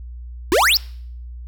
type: exponential sweep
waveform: square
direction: up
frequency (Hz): 311.1 to 5630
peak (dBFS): -13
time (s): 0.52-0.77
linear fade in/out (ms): 0
effects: noise-tail reverb RT60 0.6 s tail -25 dB re dry + added 60 Hz sine -31 dBFS peak until 1.47 s